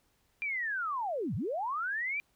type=linear two-way sweep; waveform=sine; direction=down then up; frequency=2400 to 87.31 to 2400 Hz; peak=-31 dBFS; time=0.42-2.2 s; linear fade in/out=0 ms; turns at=1.35 s; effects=pink hiss -72 dBFS RMS until 2.35 s